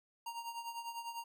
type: tone with tremolo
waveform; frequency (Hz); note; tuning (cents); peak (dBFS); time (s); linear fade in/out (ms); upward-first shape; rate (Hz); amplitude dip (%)
square; 932.3; A#5; 0; -39; 0.26-1.24; 5; triangle; 10; 75
effects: none